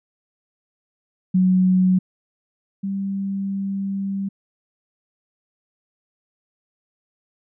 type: tone pair in turn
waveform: sine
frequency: 185 / 196 Hz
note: F#3 / G3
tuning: 0 / 0 cents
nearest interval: minor second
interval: 100 cents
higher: second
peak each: -13 / -22 dBFS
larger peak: first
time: 1.34-1.99 / 2.83-4.29 s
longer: second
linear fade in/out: 10 ms
effects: none